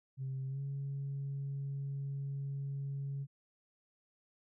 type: tone with pitch glide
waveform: sine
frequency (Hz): 133.1 to 138.75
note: C3 to C#3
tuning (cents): +30 to +2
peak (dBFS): -35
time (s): 0.17-3.27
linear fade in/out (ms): 50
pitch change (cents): +72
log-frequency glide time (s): 0.48-0.6
effects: tanh soft clip ceiling -33 dBFS